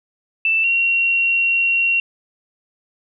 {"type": "tone pair in turn", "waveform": "sine", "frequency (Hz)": [2659, 2742], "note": ["E7", "F7"], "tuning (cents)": [14, -32], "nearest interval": "minor second", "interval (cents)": 54, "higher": "second", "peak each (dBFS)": -14, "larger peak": "neither", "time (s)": [[0.45, 0.64], [0.64, 2]], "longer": "second", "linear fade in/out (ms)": 2, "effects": []}